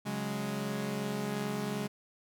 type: chord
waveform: sawtooth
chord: C# suspended fourth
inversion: none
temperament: equal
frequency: 138.59 / 185 / 207.7 Hz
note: C#3 / F#3 / G#3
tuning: 0 / 0 / 0 cents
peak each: -35 / -36 / -31 dBFS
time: 0.05-1.88 s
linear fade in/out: 20 ms
effects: none